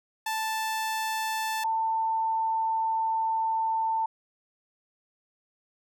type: tone pair in turn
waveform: sawtooth / sine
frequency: 880 / 893.3 Hz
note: A5 / A5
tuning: 0 / +26 cents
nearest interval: unison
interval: 26 cents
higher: second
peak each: -24 dBFS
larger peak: neither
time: 0.26-1.64 / 1.64-4.06 s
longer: second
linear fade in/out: 5 ms
effects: none

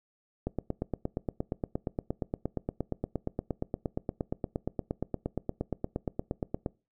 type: click train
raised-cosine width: 2 ms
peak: -17 dBFS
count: 54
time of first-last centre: 0.47-6.662 s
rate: 8.56 Hz
effects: noise-tail reverb RT60 0.3 s tail -23 dB re dry

